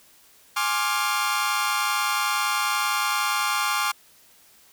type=chord; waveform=sawtooth; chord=D half-diminished seventh; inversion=second; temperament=equal with one note detuned; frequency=830.6 / 1064.2 / 1174.7 / 1396.9 Hz; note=Ab5 / C6 / D6 / F6; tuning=0 / +29 / 0 / 0 cents; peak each=-26 / -24 / -23 / -24 dBFS; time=0.56-3.92 s; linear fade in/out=10 ms; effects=white hiss -55 dBFS RMS until 4.72 s